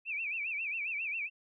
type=tone with vibrato; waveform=sine; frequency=2489 Hz; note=D#7; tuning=in tune; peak=-33 dBFS; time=0.05-1.3 s; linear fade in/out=50 ms; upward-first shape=sine; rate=7.4 Hz; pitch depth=160 cents each way; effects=none